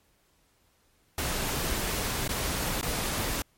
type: noise with dropouts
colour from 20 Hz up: pink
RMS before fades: -30 dBFS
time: 1.18-3.42 s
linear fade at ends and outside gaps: 2 ms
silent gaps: 2.277-2.291 / 2.813-2.828 s
effects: pink hiss -67 dBFS RMS until 3.57 s + MP3 64 kbps